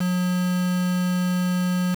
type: tone with quantisation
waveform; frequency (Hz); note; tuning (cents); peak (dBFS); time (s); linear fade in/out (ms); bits
triangle; 180.6; F#3; -42; -18; 0-1.95; 10; 5
effects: none